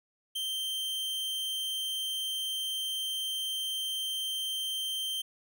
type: tone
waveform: 45% pulse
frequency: 3136 Hz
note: G7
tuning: in tune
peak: -31 dBFS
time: 0.35-5.22 s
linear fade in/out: 10 ms
effects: none